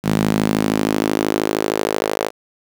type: tone with high-pass filter sweep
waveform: sawtooth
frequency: 53 Hz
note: G#1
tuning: 36 cents sharp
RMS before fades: -19 dBFS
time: 0.03-2.31 s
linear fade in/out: 50 ms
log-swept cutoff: 180 to 500 Hz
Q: 2.2
effects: 7-bit